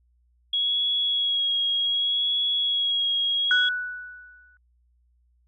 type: tone with vibrato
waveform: sine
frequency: 3322 Hz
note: G#7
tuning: in tune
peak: -21 dBFS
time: 0.53-3.69 s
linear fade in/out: 5 ms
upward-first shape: sine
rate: 0.66 Hz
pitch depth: 20 cents each way
type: tone with exponential decay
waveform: sine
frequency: 1480 Hz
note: F#6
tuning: in tune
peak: -16 dBFS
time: 3.51-4.57 s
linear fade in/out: 1 ms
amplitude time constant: 230 ms
effects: tanh soft clip ceiling -8 dBFS + added 60 Hz sine -61 dBFS peak until 5.47 s